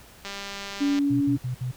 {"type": "click train", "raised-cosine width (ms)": 0.2, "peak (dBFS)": -18, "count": 148, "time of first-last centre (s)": [0.25, 0.989], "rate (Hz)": 199}
{"type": "tone", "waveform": "sine", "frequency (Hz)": 283.5, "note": "C#4", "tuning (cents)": 39, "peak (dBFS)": -20, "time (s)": [0.8, 1.37], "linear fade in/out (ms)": 20}
{"type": "tone bursts", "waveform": "sine", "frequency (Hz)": 126, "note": "B2", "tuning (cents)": 35, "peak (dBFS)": -26, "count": 4, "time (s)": [1.1, 1.717], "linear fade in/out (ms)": 10, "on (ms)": 110, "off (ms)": 59}
{"effects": ["pink hiss -50 dBFS RMS until 1.76 s"]}